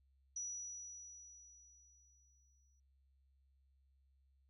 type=tone with exponential decay; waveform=sine; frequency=5870 Hz; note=F#8; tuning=15 cents flat; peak=-40 dBFS; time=0.36-2.8 s; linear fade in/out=5 ms; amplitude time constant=530 ms; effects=added 67 Hz sine -70 dBFS peak until 4.49 s